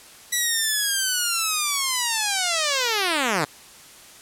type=linear sweep; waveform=5% pulse; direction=down; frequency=1966 to 137.1 Hz; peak=-9 dBFS; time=0.32-3.45 s; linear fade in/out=10 ms; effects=white hiss -46 dBFS RMS until 4.21 s + low-pass 11000 Hz 12 dB/octave